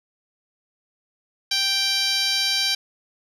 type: tone with band-pass filter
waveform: 10% pulse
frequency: 784 Hz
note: G5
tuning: in tune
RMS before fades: -22 dBFS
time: 1.51-2.75 s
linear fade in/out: 5 ms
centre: 4900 Hz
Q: 1.5
effects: none